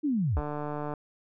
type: linear sweep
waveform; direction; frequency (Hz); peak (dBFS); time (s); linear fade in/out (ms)
sine; down; 314.8 to 44.61; -24; 0.03-0.41; 20
type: click train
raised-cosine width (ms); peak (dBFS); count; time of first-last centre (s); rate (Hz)
1; -21; 85; 0.37-0.938; 148
effects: none